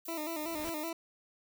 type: noise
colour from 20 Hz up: violet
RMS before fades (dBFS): -45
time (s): 0.05-0.9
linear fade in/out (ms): 5
type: tone with vibrato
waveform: 20% pulse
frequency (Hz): 317.9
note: D#4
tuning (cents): +37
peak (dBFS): -31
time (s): 0.08-0.93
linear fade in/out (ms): 5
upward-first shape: square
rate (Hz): 5.3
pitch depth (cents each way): 75
type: noise with exponential growth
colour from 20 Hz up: pink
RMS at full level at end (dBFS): -41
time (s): 0.24-0.7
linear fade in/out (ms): 5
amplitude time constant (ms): 100
effects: none